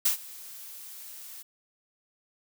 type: noise with ADSR envelope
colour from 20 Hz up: blue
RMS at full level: -22 dBFS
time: 0.05-1.43 s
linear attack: 7 ms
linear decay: 110 ms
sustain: -22 dB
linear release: 14 ms
effects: none